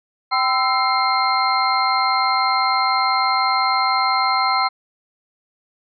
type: tone cluster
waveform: sine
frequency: 777 / 1023 / 1321 / 2117 / 4175 Hz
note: G5 / C6 / E6 / C7 / C8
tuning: -16 / -39 / +3 / +20 / -5 cents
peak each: -21 / -21 / -21 / -24 / -24 dBFS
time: 0.31-4.69 s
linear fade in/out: 20 ms
effects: none